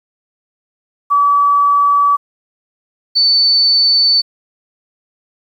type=tone pair in turn; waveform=sine; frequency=1146 / 4510 Hz; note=D6 / C#8; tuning=-43 / +29 cents; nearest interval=2 octaves; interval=2372 cents; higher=second; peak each=-8 dBFS; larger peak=neither; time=1.1-2.17 / 3.15-4.22 s; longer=neither; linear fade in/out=20 ms; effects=8-bit